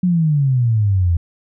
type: exponential sweep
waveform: sine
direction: down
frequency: 185 to 82.41 Hz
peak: -12 dBFS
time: 0.03-1.17 s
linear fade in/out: 5 ms
effects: none